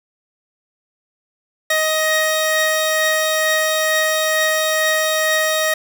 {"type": "tone pair together", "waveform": "sawtooth", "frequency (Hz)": [627.4, 1880], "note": ["D#5", "A#6"], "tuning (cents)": [14, 14], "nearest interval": "octave + perfect fifth", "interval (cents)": 1900, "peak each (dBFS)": [-14, -15], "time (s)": [1.7, 5.74], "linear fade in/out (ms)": 5, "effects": []}